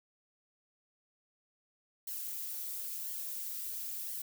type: noise with flanger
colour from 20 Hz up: violet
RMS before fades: -40 dBFS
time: 2.07-4.22 s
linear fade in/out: 5 ms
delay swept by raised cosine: 0.79 to 6.19 ms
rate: 0.97 Hz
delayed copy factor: -0.6
effects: none